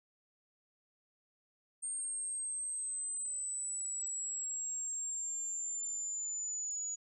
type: exponential sweep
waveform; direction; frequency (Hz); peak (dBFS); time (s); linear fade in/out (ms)
sine; down; 8630 to 6830; -36; 1.82-6.96; 20
effects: none